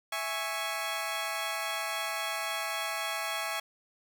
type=chord; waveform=15% pulse; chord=C# minor; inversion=first; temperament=equal; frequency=659.3 / 830.6 / 1108.7 Hz; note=E5 / G#5 / C#6; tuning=0 / 0 / 0 cents; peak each=-30 dBFS; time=0.12-3.6 s; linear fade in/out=5 ms; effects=none